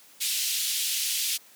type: band-pass noise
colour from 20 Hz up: pink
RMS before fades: -28 dBFS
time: 0.2-1.38 s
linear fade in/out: 20 ms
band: 2900 to 16000 Hz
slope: 24 dB/octave
effects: white hiss -54 dBFS RMS until 1.55 s + high-pass 150 Hz 12 dB/octave